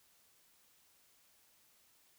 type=silence; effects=white hiss -69 dBFS RMS until 2.18 s